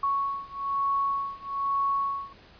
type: beating tone pair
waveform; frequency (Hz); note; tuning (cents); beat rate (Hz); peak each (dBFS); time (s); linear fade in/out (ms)
sine; 1108.7 / 1109.8; C#6 / C#6; 0 / +2; 1.1; -28 / -29; 0.03-2.33; 5
effects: pink hiss -53 dBFS RMS until 2.59 s + resampled to 11025 Hz